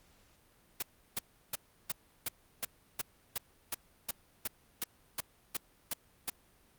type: noise bursts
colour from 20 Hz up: white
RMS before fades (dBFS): -34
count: 16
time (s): 0.8-6.3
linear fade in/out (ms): 5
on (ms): 25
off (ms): 340
effects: pink hiss -66 dBFS RMS until 6.78 s + Opus 48 kbps